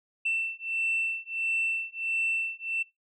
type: beating tone pair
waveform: sine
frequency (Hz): 2680 / 2681.5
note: E7 / E7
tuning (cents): +28 / +29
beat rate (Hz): 1.5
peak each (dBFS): -29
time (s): 0.25-2.83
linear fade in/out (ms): 10
effects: noise-tail reverb RT60 0.2 s tail -22 dB re dry + tanh soft clip ceiling -21 dBFS